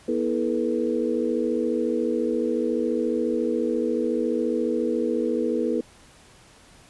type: harmonic tone with a mistuned harmonic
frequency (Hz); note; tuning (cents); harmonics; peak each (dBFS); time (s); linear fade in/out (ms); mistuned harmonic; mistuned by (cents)
80.7; E2; -36; 3 / 4 / 5 / 6; -27 / -27 / -27 / -27; 0.08-5.81; 5; 5; +110
effects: pink hiss -52 dBFS RMS until 6.89 s + resampled to 24000 Hz